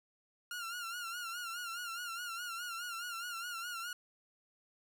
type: tone with vibrato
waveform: sawtooth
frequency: 1400 Hz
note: F6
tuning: 4 cents sharp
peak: -36 dBFS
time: 0.51-3.93 s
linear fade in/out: 2 ms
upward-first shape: sine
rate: 4.8 Hz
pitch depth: 73 cents each way
effects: none